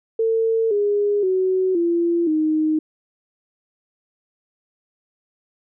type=tone with pitch steps; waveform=sine; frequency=450.1 / 410.4 / 374.1 / 341.1 / 311 Hz; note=A4 / G#4 / F#4 / F4 / D#4; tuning=+39 / -21 / +19 / -41 / -1 cents; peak=-16 dBFS; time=0.19-2.79 s; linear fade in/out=5 ms; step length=520 ms; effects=none